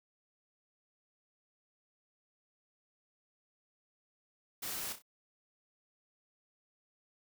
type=noise with echo; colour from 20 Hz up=white; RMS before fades=-40 dBFS; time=4.62-4.93 s; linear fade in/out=10 ms; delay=31 ms; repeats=3; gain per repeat=-8 dB; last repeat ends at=5.023 s; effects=none